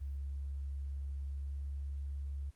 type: tone with pitch glide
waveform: sine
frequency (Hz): 69.3 to 69.86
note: C#2 to C#2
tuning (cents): 0 to +14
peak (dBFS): -37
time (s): 0-2.51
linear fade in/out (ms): 20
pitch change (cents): +14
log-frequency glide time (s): 1.22-1.61
effects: pink hiss -71 dBFS RMS until 2.55 s + Opus 24 kbps